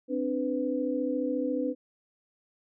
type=tone cluster; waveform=sine; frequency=260.8 / 295 / 499.4 Hz; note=C4 / D4 / B4; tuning=-5 / +8 / +19 cents; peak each=-31 dBFS; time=0.08-1.75 s; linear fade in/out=50 ms; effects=none